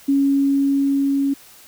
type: tone with level ramp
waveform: sine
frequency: 277.2 Hz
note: C#4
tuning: in tune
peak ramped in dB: -13 to -16 dBFS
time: 0.08-1.34 s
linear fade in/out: 10 ms
effects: white hiss -46 dBFS RMS until 1.67 s